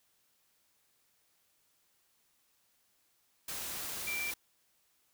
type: tone in noise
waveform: sine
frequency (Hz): 2349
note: D7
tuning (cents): 0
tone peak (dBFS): -35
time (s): 4.07-4.31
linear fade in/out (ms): 5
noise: white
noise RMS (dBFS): -40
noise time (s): 3.48-4.34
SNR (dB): +2
effects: white hiss -73 dBFS RMS until 5.13 s